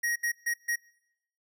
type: tone bursts at uneven times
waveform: square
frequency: 1888 Hz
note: A#6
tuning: 22 cents sharp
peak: -27 dBFS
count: 4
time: 0.03-0.16 / 0.23-0.32 / 0.46-0.54 / 0.68-0.76 s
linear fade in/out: 10 ms
effects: noise-tail reverb RT60 0.8 s tail -24 dB re dry